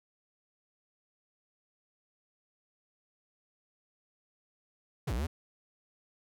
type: linear two-way sweep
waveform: square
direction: down then up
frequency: 170 to 51 to 87.3 Hz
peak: -31 dBFS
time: 5.07-5.27 s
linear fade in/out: 10 ms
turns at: 5.13 s
effects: none

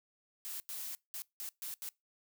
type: noise bursts at uneven times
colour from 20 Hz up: blue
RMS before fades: -42 dBFS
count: 6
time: 0.45-0.6 / 0.69-0.95 / 1.14-1.22 / 1.4-1.49 / 1.62-1.74 / 1.82-1.89 s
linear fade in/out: 0 ms
effects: noise-tail reverb RT60 0.2 s tail -23 dB re dry

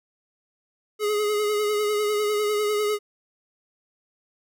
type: tone with vibrato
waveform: square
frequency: 419.4 Hz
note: G#4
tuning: 17 cents sharp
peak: -22 dBFS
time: 0.99-2.99 s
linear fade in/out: 50 ms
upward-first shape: sine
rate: 10 Hz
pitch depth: 31 cents each way
effects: none

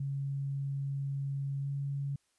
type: tone with pitch glide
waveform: sine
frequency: 138.6 to 139.97 Hz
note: C#3 to C#3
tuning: 0 to +17 cents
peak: -32 dBFS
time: 0-2.16 s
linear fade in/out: 5 ms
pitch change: +17 cents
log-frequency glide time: 1.61-1.68 s
effects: white hiss -75 dBFS RMS until 2.38 s + resampled to 24000 Hz

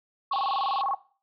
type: tone with vibrato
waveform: sine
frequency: 937 Hz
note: A#5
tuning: 9 cents sharp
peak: -24 dBFS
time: 0.31-0.95 s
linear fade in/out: 5 ms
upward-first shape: square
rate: 20 Hz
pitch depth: 290 cents each way
type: band-pass noise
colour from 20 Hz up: white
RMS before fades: -40 dBFS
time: 0.32-0.82 s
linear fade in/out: 5 ms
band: 2600 to 4400 Hz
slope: 96 dB/octave
effects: noise-tail reverb RT60 0.4 s tail -19 dB re dry

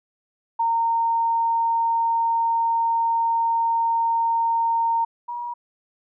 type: tone pair in turn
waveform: sine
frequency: 920 / 958 Hz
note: A#5 / A#5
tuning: -23 / +47 cents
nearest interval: minor second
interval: 70 cents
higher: second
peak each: -18 / -27 dBFS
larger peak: first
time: 0.59-5.05 / 5.28-5.54 s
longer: first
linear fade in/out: 10 ms
effects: none

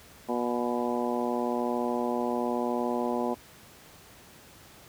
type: harmonic tone with a mistuned harmonic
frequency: 120.9 Hz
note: B2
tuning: 36 cents flat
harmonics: 2 / 3 / 4 / 5 / 6 / 7 / 8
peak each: -31 / -33 / -34 / -35 / -36 / -36 / -37 dBFS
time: 0.28-3.35 s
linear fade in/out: 20 ms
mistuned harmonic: 8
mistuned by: +49 cents
effects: pink hiss -52 dBFS RMS until 4.88 s + high-pass 60 Hz 12 dB/octave

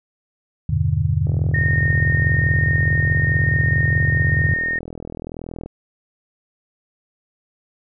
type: chord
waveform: sine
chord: E minor seventh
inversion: none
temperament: just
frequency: 82.41 / 98.89 / 123.61 / 148.33 Hz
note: E2 / G2 / B2 / D3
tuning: 0 / +16 / +2 / +18 cents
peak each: -22 / -21 / -22 / -21 dBFS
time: 0.69-4.54 s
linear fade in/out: 5 ms
type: click train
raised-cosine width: 2 ms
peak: -18 dBFS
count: 181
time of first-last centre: 1.27-5.66 s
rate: 41 Hz
type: tone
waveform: sine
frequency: 1842 Hz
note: A#6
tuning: 21 cents flat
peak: -19 dBFS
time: 1.54-4.79 s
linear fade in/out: 5 ms
effects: none

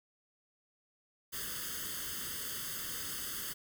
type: noise with comb filter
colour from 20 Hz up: white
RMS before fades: -40 dBFS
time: 1.32-3.54 s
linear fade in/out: 20 ms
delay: 0.62 ms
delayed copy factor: +0.95
effects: none

